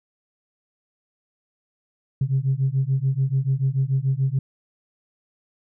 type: beating tone pair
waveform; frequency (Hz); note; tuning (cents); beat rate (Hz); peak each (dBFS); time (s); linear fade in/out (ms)
sine; 130.9 / 137.8; C3 / C#3; +1 / -10; 6.9; -21; 2.21-4.39; 5
effects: tanh soft clip ceiling -13 dBFS